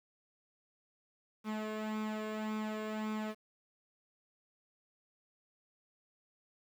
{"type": "tone with flanger", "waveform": "sawtooth", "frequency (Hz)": 215.6, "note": "A3", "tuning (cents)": -35, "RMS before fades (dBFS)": -38, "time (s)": [1.44, 3.35], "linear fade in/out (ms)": 50, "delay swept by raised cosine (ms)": [0.83, 1.83], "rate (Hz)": 1.8, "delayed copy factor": 0.6, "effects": ["low-pass 3000 Hz 12 dB/octave", "10-bit"]}